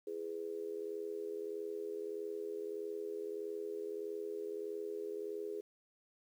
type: tone with amplitude modulation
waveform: sine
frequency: 415.3 Hz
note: G#4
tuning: in tune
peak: -35 dBFS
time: 0.07-5.61 s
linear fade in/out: 5 ms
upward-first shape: sine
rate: 81.6 Hz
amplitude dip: 85%
effects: 11-bit